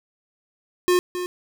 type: tone with echo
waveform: square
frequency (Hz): 359.3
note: F4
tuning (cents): +49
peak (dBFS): -16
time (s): 0.88-0.99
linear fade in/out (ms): 0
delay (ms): 270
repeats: 1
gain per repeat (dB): -10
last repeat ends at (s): 1.26
effects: none